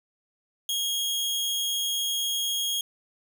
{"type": "tone with amplitude modulation", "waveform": "sawtooth", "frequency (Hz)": 3272, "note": "G#7", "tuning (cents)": -26, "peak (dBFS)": -21, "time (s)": [0.69, 2.81], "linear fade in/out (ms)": 2, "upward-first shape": "sine", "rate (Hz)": 199, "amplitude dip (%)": 30, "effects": []}